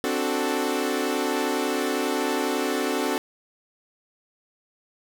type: chord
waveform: sawtooth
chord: D dominant seventh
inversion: third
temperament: equal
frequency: 261.6 / 293.7 / 370 / 440 Hz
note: C4 / D4 / F#4 / A4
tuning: 0 / 0 / 0 / 0 cents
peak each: -25 dBFS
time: 0.04-3.18 s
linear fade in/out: 0 ms
effects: none